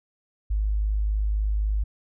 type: tone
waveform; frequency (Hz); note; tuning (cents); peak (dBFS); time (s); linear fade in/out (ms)
sine; 51.91; G#1; 0; -21; 0.5-1.84; 10
effects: none